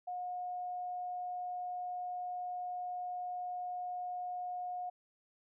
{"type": "tone", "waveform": "sine", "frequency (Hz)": 721, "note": "F#5", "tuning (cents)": -45, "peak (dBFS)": -37, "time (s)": [0.07, 4.9], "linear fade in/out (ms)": 10, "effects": []}